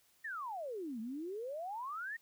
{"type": "exponential two-way sweep", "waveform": "sine", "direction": "down then up", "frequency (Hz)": [1895, 214, 1895], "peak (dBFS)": -39, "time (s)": [0.24, 2.17], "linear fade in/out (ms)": 10, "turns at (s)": 1, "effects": ["white hiss -70 dBFS RMS until 2.21 s"]}